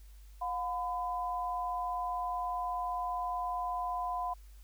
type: tone pair together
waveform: sine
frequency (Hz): 717 / 1008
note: F5 / B5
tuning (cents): +45 / +35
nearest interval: tritone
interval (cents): 590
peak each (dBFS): -35 / -35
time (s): 0.41-4.34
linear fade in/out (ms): 10
effects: added 50 Hz sine -50 dBFS peak until 4.63 s + white hiss -66 dBFS RMS until 4.63 s